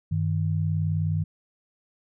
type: tone pair together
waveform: sine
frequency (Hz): 97.21 / 156.6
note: G2 / D#3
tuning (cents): -14 / +11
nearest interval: minor sixth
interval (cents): 825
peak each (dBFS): -25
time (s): 0.11-1.24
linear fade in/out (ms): 10
effects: none